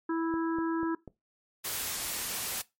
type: harmonic tone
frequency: 328.6 Hz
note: E4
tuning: 5 cents flat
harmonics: 1 / 3 / 4 / 5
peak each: -28 / -38 / -40 / -42 dBFS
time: 0.09-0.95 s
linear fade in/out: 5 ms
type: click train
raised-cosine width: 2 ms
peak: -29 dBFS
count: 4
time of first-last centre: 0.34-1.077 s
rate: 4.07 Hz
type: noise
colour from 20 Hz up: white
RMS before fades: -34 dBFS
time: 1.64-2.62 s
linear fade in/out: 10 ms
effects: noise-tail reverb RT60 0.2 s tail -19 dB re dry + MP3 64 kbps